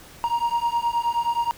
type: beating tone pair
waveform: triangle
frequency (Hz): 936 / 945.5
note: A#5 / A#5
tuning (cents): +7 / +24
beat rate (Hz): 9.5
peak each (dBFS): -22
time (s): 0.24-1.51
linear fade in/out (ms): 0
effects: pink hiss -46 dBFS RMS until 1.57 s